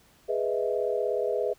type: chord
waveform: sine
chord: E major seventh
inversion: first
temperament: equal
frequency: 415.3 / 493.9 / 622.3 / 659.3 Hz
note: G#4 / B4 / D#5 / E5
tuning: 0 / 0 / 0 / 0 cents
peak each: -29 / -29 / -32 / -33 dBFS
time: 0.28-1.54 s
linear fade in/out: 20 ms
effects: pink hiss -60 dBFS RMS until 1.58 s